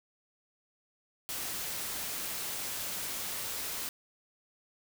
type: noise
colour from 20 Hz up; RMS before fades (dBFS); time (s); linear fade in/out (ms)
white; -37; 1.29-3.89; 0
effects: none